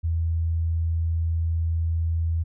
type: tone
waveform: sine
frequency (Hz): 82.41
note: E2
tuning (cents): 0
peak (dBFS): -21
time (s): 0.03-2.44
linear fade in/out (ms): 20
effects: none